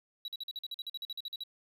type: tone bursts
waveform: triangle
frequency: 3899 Hz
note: B7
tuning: 23 cents flat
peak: -35 dBFS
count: 16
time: 0.25-1.436 s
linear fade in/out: 2 ms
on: 31 ms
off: 46 ms
effects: none